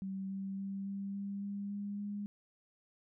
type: tone with pitch steps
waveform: sine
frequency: 192.5 / 194.18 / 195.86 / 197.57 / 199.29 / 201 / 202.8 / 204.5 Hz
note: G3 / G3 / G3 / G3 / G3 / G3 / G#3 / G#3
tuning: -31 / -16 / -1 / +14 / +29 / +44 / -41 / -26 cents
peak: -37 dBFS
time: 0.02-2.26 s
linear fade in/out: 0 ms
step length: 280 ms
effects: none